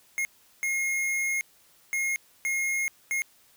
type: tone bursts at uneven times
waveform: square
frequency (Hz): 2149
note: C7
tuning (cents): +46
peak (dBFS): -26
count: 5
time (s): 0.18-0.25 / 0.63-1.41 / 1.93-2.16 / 2.45-2.88 / 3.11-3.22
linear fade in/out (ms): 0
effects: white hiss -60 dBFS RMS until 3.56 s